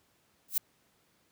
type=noise with exponential growth; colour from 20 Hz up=violet; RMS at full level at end=-22 dBFS; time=0.48-0.58 s; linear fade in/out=5 ms; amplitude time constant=21 ms; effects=pink hiss -69 dBFS RMS until 1.31 s + high-pass 100 Hz 12 dB/octave